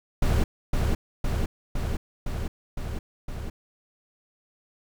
brown noise with echo, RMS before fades -21 dBFS, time 0.22-0.44 s, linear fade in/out 5 ms, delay 510 ms, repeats 6, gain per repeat -2 dB, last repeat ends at 3.5 s, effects none

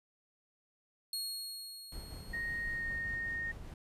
sawtooth tone with exponential decay, 4303 Hz, C8, 48 cents sharp, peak -32 dBFS, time 1.13-3.43 s, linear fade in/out 2 ms, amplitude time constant 500 ms
brown noise with tremolo, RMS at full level -45 dBFS, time 1.92-3.74 s, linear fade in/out 2 ms, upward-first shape sine, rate 5.2 Hz, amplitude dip 25%
sine tone with pitch glide, 1864.7 to 1848.6 Hz, A#6 to A#6, 0 to -15 cents, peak -35 dBFS, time 2.33-3.52 s, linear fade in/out 10 ms, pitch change -15 cents, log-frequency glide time 2.71-2.85 s
effects resampled to 32000 Hz

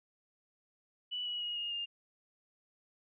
sine tone with pitch steps, 2960 / 2923 / 2886 / 2849 / 2813 Hz, F#7 / F#7 / F#7 / F7 / F7, 0 / -22 / -44 / +34 / +12 cents, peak -35 dBFS, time 1.11-1.86 s, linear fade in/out 20 ms, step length 150 ms, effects none

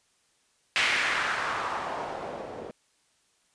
blue noise with low-pass filter sweep, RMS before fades -30 dBFS, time 0.76-2.71 s, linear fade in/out 0 ms, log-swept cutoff 2500 to 420 Hz, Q 2, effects white hiss -68 dBFS RMS until 3.54 s + resampled to 22050 Hz

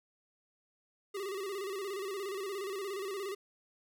square tone with vibrato, 392 Hz, G4, in tune, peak -37 dBFS, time 1.14-3.35 s, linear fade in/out 10 ms, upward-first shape square, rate 17 Hz, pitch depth 69 cents each way, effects none

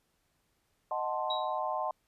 sine chord, D# diminished seventh, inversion none, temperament equal, 622.3 / 740 / 880 / 1046.5 Hz, D#5 / F#5 / A5 / C6, 0 / 0 / 0 / 0 cents, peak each -36 dBFS, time 0.91-1.91 s, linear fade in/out 2 ms
sine tone with exponential decay, 3851 Hz, B7, 44 cents flat, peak -30 dBFS, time 1.3-1.59 s, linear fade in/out 5 ms, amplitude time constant 63 ms
effects pink hiss -75 dBFS RMS until 2.07 s + resampled to 32000 Hz

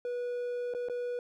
triangle tone with dropouts, 487.7 Hz, B4, 22 cents flat, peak -30 dBFS, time 0.05-1.19 s, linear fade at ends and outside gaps 1 ms, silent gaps 0.738-0.748 / 0.886-0.897 s, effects none

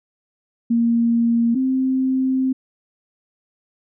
sine tone pair in turn, 233.1 / 261.6 Hz, A#3 / C4, 0 / 0 cents, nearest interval major second, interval 200 cents, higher second, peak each -14 / -16 dBFS, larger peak first, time 0.7-1.55 / 1.55-2.53 s, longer second, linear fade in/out 10 ms, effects none

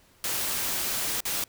white noise with dropouts, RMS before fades -29 dBFS, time 0.24-1.44 s, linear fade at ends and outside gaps 1 ms, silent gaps 1.205-1.253 s, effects pink hiss -60 dBFS RMS until 1.48 s

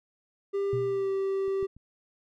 triangle tone with pitch glide, 397.5 to 388.6 Hz, G4 to G4, +24 to -15 cents, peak -24 dBFS, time 0.53-1.67 s, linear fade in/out 20 ms, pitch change -39 cents, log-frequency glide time 0.79-1.1 s
sine tone with exponential decay, 123.1 Hz, B2, 5 cents flat, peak -28 dBFS, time 0.73-1.24 s, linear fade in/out 0 ms, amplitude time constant 110 ms
clicks, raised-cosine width 5 ms, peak -40 / -31 / -39 dBFS, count 3, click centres 1.48 / 1.628 / 1.766 s
effects none

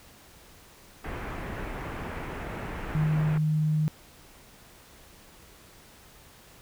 pink low-pass noise, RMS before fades -36 dBFS, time 1.04-3.38 s, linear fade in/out 5 ms, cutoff 2300 Hz, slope 24 dB/octave
sine tone, 154.1 Hz, D#3, 16 cents flat, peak -22 dBFS, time 2.95-3.88 s, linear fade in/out 0 ms
effects pink hiss -53 dBFS RMS until 6.61 s

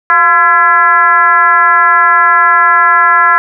sine tone with frequency modulation, 1356 Hz, E6, 49 cents sharp, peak -4 dBFS, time 0.1-3.38 s, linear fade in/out 0 ms, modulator 326 Hz, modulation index 1.3, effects none

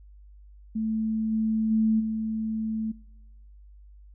sine tone with level steps, 220 Hz, A3, in tune, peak -25 / -23 / -20 / -27 dBFS, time 0.75-2.92 s, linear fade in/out 10 ms, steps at 1.31 / 1.7 / 1.99 s, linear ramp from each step 20 ms, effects noise-tail reverb RT60 1.0 s tail -25 dB re dry + added 50 Hz sine -47 dBFS peak until 4.14 s

